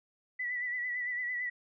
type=tone with vibrato; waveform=sine; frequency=1968 Hz; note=B6; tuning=7 cents flat; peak=-32 dBFS; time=0.39-1.5 s; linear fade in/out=10 ms; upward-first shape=sine; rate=8.9 Hz; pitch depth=41 cents each way; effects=none